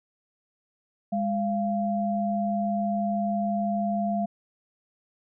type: tone pair together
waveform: sine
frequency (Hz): 204.8 / 689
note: G#3 / F5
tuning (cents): -24 / -24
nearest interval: octave + major sixth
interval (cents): 2100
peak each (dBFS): -26 / -27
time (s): 1.12-4.26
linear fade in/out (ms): 10
effects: none